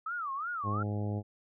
sine tone with vibrato, 1244.5 Hz, D#6, in tune, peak -33 dBFS, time 0.06-0.83 s, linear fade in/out 5 ms, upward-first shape sine, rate 2.8 Hz, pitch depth 260 cents each way
harmonic tone, 103.83 Hz, G#2, in tune, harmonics 1 / 2 / 3 / 4 / 5 / 6 / 7 / 8, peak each -32 / -38 / -42 / -44 / -46 / -48 / -49 / -50 dBFS, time 0.63-1.23 s, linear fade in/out 50 ms
effects none

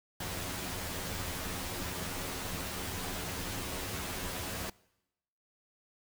pink noise with comb filter, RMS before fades -38 dBFS, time 0.2-4.7 s, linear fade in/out 5 ms, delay 11 ms, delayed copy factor +1, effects noise-tail reverb RT60 0.9 s tail -23 dB re dry

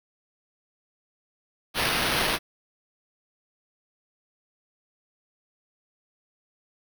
blue noise with sample-and-hold, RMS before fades -25 dBFS, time 1.74-2.39 s, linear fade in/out 50 ms, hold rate 7350 Hz, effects none

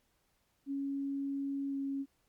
sine tone with pitch glide, 277.2 to 275 Hz, C#4 to C#4, 0 to -14 cents, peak -33 dBFS, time 0.66-2.06 s, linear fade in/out 50 ms, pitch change -14 cents, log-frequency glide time 1.69-1.75 s, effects pink hiss -75 dBFS RMS until 2.28 s + MP3 96 kbps

